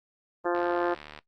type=harmonic tone; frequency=174.61 Hz; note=F3; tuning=in tune; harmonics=2 / 3 / 4 / 5 / 6 / 7 / 8 / 9 / 10; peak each=-27 / -31 / -33 / -35 / -37 / -38 / -39 / -40 / -41 dBFS; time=0.44-0.95 s; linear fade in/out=20 ms
type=click train; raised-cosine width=0.3 ms; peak=-26 dBFS; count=49; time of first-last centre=0.55-1.189 s; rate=75.1 Hz
effects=noise-tail reverb RT60 0.1 s tail -18 dB re dry + Opus 24 kbps